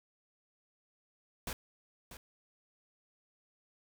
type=noise with echo; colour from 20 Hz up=pink; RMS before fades=-39 dBFS; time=1.47-1.53 s; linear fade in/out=2 ms; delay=640 ms; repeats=1; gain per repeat=-11 dB; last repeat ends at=2.17 s; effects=none